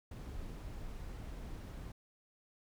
brown noise, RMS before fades -45 dBFS, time 0.11-1.92 s, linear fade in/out 5 ms, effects none

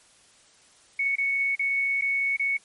sine tone with dropouts, 2217 Hz, C#7, in tune, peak -22 dBFS, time 0.99-2.57 s, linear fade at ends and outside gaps 5 ms, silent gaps 1.156-1.182 / 1.554-1.593 / 2.012-2.02 / 2.366-2.395 s, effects white hiss -57 dBFS RMS until 2.64 s + MP3 48 kbps

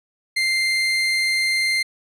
30% pulse tone, 2093 Hz, C7, in tune, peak -15 dBFS, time 0.36-1.83 s, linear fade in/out 10 ms, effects low-pass 10000 Hz 12 dB/octave

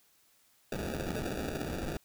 white noise with sample-and-hold, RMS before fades -36 dBFS, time 0.72-1.97 s, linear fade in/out 2 ms, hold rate 1050 Hz, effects white hiss -67 dBFS RMS until 2.04 s

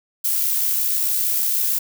violet noise with amplitude modulation, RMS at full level -19 dBFS, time 0.24-1.79 s, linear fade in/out 10 ms, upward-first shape sine, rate 66.4 Hz, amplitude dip 30%, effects none

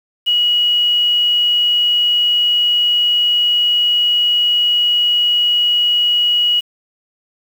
sine tone with quantisation, 2910 Hz, F#7, 29 cents flat, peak -11 dBFS, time 0.26-6.61 s, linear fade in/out 20 ms, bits 6, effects none

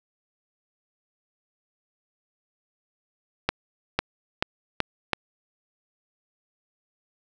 accelerating click train, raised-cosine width 0.3 ms, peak -5 dBFS, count 5, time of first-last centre 3.49-5.133 s, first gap 500 ms, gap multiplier 0.87, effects none

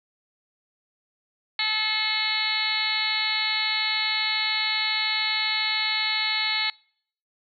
harmonic tone, 432.8 Hz, A4, 29 cents flat, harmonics 2 / 3 / 4 / 5 / 6 / 7 / 8 / 9 / 10, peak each -35 / -38 / -34 / -27 / -37 / -34 / -35 / -28 / -28 dBFS, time 1.59-6.7 s, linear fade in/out 2 ms, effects noise-tail reverb RT60 0.6 s tail -26 dB re dry

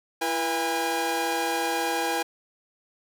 sawtooth tone cluster, 335.5 / 486 / 813 Hz, E4 / B4 / G#5, +31 / -28 / -37 cents, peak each -27 / -27 / -23 dBFS, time 0.21-2.23 s, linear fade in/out 10 ms, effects none

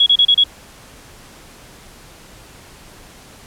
sine tone bursts, 3340 Hz, G#7, 9 cents sharp, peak -8 dBFS, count 5, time 0-0.439 s, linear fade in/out 5 ms, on 63 ms, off 31 ms, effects pink hiss -42 dBFS RMS until 3.46 s + low-pass 12000 Hz 12 dB/octave

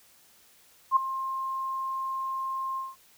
sine tone with ADSR envelope, 1061 Hz, C6, 24 cents sharp, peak -15 dBFS, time 0.91-2.96 s, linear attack 53 ms, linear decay 8 ms, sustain -14 dB, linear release 190 ms, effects white hiss -59 dBFS RMS until 3.17 s

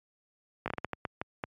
slowing click train, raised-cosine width 0.5 ms, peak -17 dBFS, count 10, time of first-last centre 0.66-1.438 s, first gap 18 ms, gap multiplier 1.37, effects high-pass 80 Hz 12 dB/octave + MP3 96 kbps

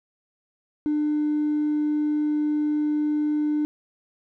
sine tone with hard clipping, 299.7 Hz, D4, 35 cents sharp, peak -21 dBFS, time 0.86-3.65 s, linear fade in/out 0 ms, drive 1 dB, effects none

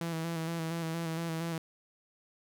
sawtooth tone with vibrato, 164.81 Hz, E3, in tune, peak -29 dBFS, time 0.01-1.58 s, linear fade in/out 2 ms, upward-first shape square, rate 4.3 Hz, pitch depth 29 cents each way, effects none

